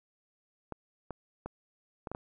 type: clicks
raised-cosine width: 1 ms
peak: -24 dBFS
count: 6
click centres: 0.723 / 1.107 / 1.46 / 2.072 / 2.116 / 2.149 s
effects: none